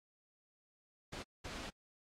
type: noise bursts at uneven times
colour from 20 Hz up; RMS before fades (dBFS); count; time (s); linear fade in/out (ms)
pink; -45; 2; 1.12-1.23 / 1.44-1.7; 10
effects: low-pass 6000 Hz 12 dB/octave + AAC 48 kbps